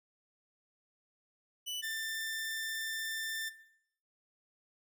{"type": "tone pair in turn", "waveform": "sawtooth", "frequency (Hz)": [2975, 1783.4], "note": ["F#7", "A6"], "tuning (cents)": [9, 23], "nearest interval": "major sixth", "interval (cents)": 886, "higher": "first", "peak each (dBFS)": [-34, -32], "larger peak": "second", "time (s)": [[1.66, 1.82], [1.82, 3.5]], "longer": "second", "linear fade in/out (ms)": 20, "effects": ["noise-tail reverb RT60 0.7 s tail -17 dB re dry"]}